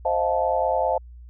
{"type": "chord", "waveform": "sine", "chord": "F dominant seventh", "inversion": "second", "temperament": "just", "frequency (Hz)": [523.8, 628.6, 698.5, 873.1], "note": ["C5", "Eb5", "F5", "A5"], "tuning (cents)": [2, 18, 0, -14], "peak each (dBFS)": -25, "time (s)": [0.05, 0.98], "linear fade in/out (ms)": 5, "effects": ["added 60 Hz sine -40 dBFS peak until 1.29 s"]}